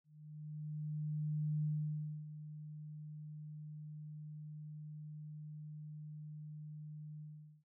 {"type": "tone with ADSR envelope", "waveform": "sine", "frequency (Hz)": 151.7, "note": "D#3", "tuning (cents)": -44, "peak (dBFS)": -33, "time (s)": [0.04, 7.64], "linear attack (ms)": 1600, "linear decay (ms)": 610, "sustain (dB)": -13, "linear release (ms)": 440, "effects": []}